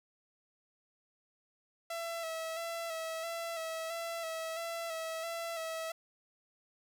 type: tone with vibrato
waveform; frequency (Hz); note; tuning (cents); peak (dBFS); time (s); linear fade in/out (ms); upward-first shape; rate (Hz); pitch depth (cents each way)
sawtooth; 659.3; E5; 0; -33; 1.9-5.92; 5; square; 1.5; 29
effects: none